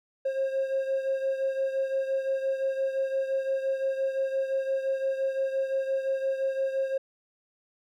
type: beating tone pair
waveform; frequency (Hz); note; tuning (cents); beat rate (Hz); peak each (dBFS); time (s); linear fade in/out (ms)
triangle; 535 / 540.8; C5 / C#5; +38 / -43; 5.8; -24 / -30; 0.25-6.98; 10
effects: tanh soft clip ceiling -19 dBFS